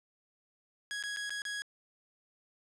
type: tone with dropouts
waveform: sawtooth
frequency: 1661.2 Hz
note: G#6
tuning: in tune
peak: -32 dBFS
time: 0.91-1.62 s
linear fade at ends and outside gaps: 0 ms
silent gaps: 1.026-1.037 / 1.163-1.17 / 1.295-1.305 / 1.419-1.452 s
effects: resampled to 22050 Hz + 10-bit